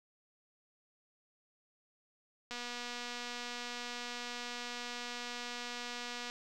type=click train; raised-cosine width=0.2 ms; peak=-25 dBFS; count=918; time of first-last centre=2.51-6.299 s; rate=242 Hz; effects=none